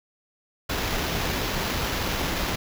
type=noise with sample-and-hold; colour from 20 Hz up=pink; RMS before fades=-27 dBFS; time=0.69-2.56 s; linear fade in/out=10 ms; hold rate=8820 Hz; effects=none